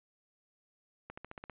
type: accelerating click train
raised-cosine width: 0.5 ms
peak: -29 dBFS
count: 7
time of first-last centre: 1.1-1.497 s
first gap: 75 ms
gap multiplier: 0.95
effects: resampled to 8000 Hz